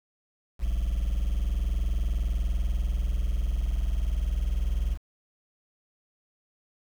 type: tone pair together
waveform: triangle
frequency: 40.58 / 60.9 Hz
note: E1 / B1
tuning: -26 / -24 cents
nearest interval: perfect fifth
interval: 702 cents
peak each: -24 dBFS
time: 0.59-4.98 s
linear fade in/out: 50 ms
effects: tanh soft clip ceiling -17 dBFS + 8-bit